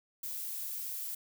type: noise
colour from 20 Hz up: violet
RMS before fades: -39 dBFS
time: 0.23-1.15 s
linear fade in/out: 5 ms
effects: none